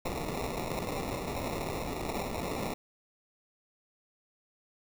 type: noise with sample-and-hold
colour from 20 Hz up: violet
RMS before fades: -35 dBFS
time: 0.05-2.74 s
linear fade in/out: 5 ms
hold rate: 1575 Hz
effects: none